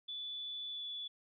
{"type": "tone with pitch glide", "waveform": "sine", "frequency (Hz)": [3467, 3441], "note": ["A7", "A7"], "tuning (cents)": [-26, -39], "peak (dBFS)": -40, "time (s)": [0.08, 1.08], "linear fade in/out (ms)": 10, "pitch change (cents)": -13, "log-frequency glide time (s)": [0.7, 0.84], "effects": []}